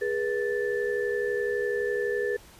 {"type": "tone cluster", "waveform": "sine", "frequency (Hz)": [412.5, 484.4, 1756], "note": ["G#4", "B4", "A6"], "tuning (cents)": [-12, -34, -4], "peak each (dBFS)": [-28, -29, -33], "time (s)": [0.01, 2.37], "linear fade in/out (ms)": 10, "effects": ["pink hiss -52 dBFS RMS until 2.59 s", "resampled to 32000 Hz"]}